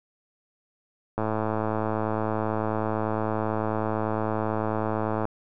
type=click train; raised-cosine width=1 ms; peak=-13 dBFS; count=445; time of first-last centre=1.18-5.253 s; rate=109 Hz; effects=none